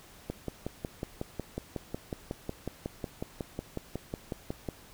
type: click train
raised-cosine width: 2 ms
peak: -20 dBFS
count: 25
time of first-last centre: 0.3-4.688 s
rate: 5.47 Hz
effects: pink hiss -54 dBFS RMS until 4.93 s